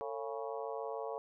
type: harmonic tone with a mistuned harmonic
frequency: 138.59 Hz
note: C#3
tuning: in tune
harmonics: 3 / 4 / 5 / 6 / 7 / 8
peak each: -41 / -43 / -45 / -47 / -48 / -49 dBFS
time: 0.01-1.18 s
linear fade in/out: 0 ms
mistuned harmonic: 3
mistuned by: +130 cents
effects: none